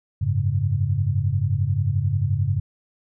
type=chord; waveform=sine; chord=F# suspended second; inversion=none; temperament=equal; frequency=92.5 / 103.83 / 138.59 Hz; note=F#2 / G#2 / C#3; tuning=0 / 0 / 0 cents; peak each=-24 / -22 / -24 dBFS; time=0.21-2.6 s; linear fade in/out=10 ms; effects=none